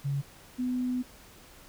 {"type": "tone pair in turn", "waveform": "sine", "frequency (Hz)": [140, 250.7], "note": ["C#3", "B3"], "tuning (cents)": [18, 26], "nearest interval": "minor seventh", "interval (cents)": 1008, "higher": "second", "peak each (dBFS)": -27, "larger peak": "neither", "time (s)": [[0.04, 0.22], [0.58, 1.03]], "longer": "second", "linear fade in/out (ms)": 20, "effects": ["pink hiss -53 dBFS RMS until 1.68 s"]}